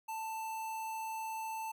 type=tone with notch filter; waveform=square; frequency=886 Hz; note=A5; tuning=12 cents sharp; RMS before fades=-40 dBFS; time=0.08-1.72 s; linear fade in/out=10 ms; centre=4100 Hz; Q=1.8; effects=none